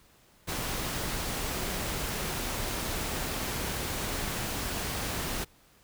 pink noise, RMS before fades -33 dBFS, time 0.47-5.45 s, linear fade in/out 20 ms, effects pink hiss -61 dBFS RMS until 5.83 s

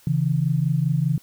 sine tone pair together, 136.89 / 161.9 Hz, C#3 / E3, -21 / -31 cents, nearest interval minor third, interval 290 cents, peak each -21 dBFS, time 0.07-1.18 s, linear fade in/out 2 ms, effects white hiss -54 dBFS RMS until 1.22 s

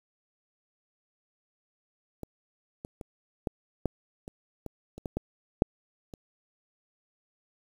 clicks, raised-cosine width 2 ms, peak -24 / -25 / -26 / -15 / -13 / -27 / -24 / -29 / -20 / -16 / -6 / -29 dBFS, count 12, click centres 2.233 / 2.849 / 3.012 / 3.472 / 3.857 / 4.279 / 4.663 / 4.98 / 5.058 / 5.17 / 5.621 / 6.138 s, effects 8-bit

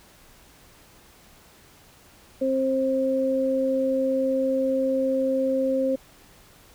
sine tone pair together, 264.8 / 530 Hz, C4 / C5, +21 / +22 cents, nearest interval octave, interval 1201 cents, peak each -25 / -22 dBFS, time 2.41-5.96 s, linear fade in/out 10 ms, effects pink hiss -53 dBFS RMS until 6.74 s

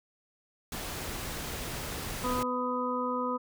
pink noise, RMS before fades -37 dBFS, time 0.72-2.43 s, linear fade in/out 2 ms
harmonic tone, 249.7 Hz, B3, 19 cents sharp, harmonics 1 / 2 / 4 / 5, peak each -34 / -34 / -34 / -34 dBFS, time 2.23-3.38 s, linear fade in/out 20 ms
effects none

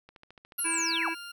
click train, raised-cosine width 0.3 ms, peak -34 dBFS, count 10, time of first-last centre 0.09-0.737 s, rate 13.9 Hz
sine linear sweep, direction down, 11700 to 568 Hz, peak -28 dBFS, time 0.58-1.09 s, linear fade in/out 10 ms
20% pulse tone, 1400 Hz, F6, 4 cents sharp, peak -35 dBFS, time 0.58-1.32 s, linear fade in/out 10 ms
harmonic tone, 329.6 Hz, E4, in tune, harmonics 1 / 3 / 5 / 7 / 8, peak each -36 / -36 / -36 / -36 / -36 dBFS, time 0.64-1.15 s, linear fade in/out 20 ms
effects none

